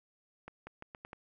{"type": "accelerating click train", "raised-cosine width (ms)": 0.5, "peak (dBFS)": -30, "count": 6, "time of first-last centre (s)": [0.48, 1.131], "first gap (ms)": 190, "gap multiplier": 0.81, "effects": []}